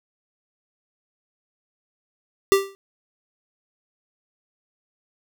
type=tone with exponential decay; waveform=square; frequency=392 Hz; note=G4; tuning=in tune; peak=-10 dBFS; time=2.52-2.75 s; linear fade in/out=0 ms; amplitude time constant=49 ms; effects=none